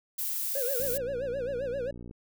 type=noise; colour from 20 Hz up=violet; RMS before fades=-32 dBFS; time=0.18-0.98 s; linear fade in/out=10 ms
type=tone with vibrato; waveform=triangle; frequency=519 Hz; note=C5; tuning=14 cents flat; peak=-28 dBFS; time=0.55-1.91 s; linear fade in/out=5 ms; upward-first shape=sine; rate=7.6 Hz; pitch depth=160 cents each way
type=click train; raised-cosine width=3 ms; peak=-32 dBFS; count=79; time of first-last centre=0.8-2.111 s; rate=59.5 Hz
effects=none